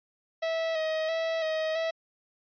45% pulse tone with vibrato, 642 Hz, E5, 46 cents flat, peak -27 dBFS, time 0.42-1.91 s, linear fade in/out 10 ms, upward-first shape square, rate 1.5 Hz, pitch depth 28 cents each way, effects resampled to 11025 Hz

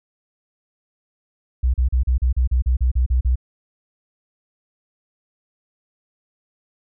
sine tone bursts, 62.6 Hz, B1, 24 cents sharp, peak -14 dBFS, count 12, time 1.63-3.357 s, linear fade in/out 10 ms, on 110 ms, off 37 ms, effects none

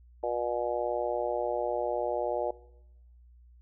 harmonic tone, 120.5 Hz, B2, 42 cents flat, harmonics 3 / 4 / 5 / 6 / 7, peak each -37 / -33 / -32 / -36 / -37 dBFS, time 0.23-2.51 s, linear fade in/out 5 ms, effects noise-tail reverb RT60 0.9 s tail -21 dB re dry + added 60 Hz sine -53 dBFS peak until 3.61 s

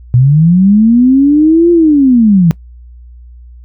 sine linear two-way sweep, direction up then down, 118.9 to 348.8 to 157.8 Hz, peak -3 dBFS, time 0.14-2.51 s, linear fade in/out 0 ms, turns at 1.71 s, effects noise-tail reverb RT60 0.1 s tail -21 dB re dry + added 60 Hz sine -31 dBFS peak until 3.64 s

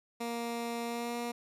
15% pulse tone with pitch glide, 234.5 to 238 Hz, A#3 to A#3, +11 to +36 cents, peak -28 dBFS, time 0.2-1.32 s, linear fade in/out 10 ms, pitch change +25 cents, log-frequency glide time 0.85-1.16 s, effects resampled to 32000 Hz

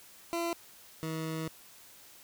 20% pulse tone pair in turn, 338.9 / 159.94 Hz, E4 / D#3, +48 / +48 cents, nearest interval octave + minor second, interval 1300 cents, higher first, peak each -26 / -29 dBFS, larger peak first, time 0.33-0.53 / 1.03-1.48 s, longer second, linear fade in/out 0 ms, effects white hiss -55 dBFS RMS until 2.23 s

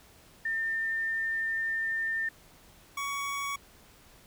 sine / 25% pulse tone pair in turn, 1803 / 1122 Hz, A6 / C#6, +42 / +21 cents, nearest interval minor sixth, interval 821 cents, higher first, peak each -28 dBFS, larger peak neither, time 0.45-2.29 / 2.97-3.56 s, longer first, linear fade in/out 5 ms, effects pink hiss -57 dBFS RMS until 4.26 s

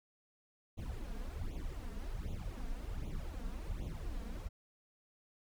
brown noise with flanger, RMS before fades -41 dBFS, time 0.77-4.49 s, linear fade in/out 20 ms, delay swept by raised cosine 0.29 to 4.39 ms, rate 1.3 Hz, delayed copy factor +0.9, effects none

